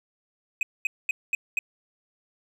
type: tone bursts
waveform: triangle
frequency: 2522 Hz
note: D#7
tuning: 23 cents sharp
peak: -20 dBFS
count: 5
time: 0.61-1.59 s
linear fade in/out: 2 ms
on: 20 ms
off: 220 ms
effects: none